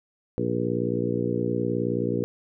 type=harmonic tone with a mistuned harmonic; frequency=59.1 Hz; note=A#1; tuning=24 cents sharp; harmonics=2 / 3 / 4 / 5 / 6 / 7 / 8; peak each=-31 / -31 / -31 / -31 / -31 / -31 / -31 dBFS; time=0.38-2.24 s; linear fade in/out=0 ms; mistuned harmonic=8; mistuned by=+34 cents; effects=none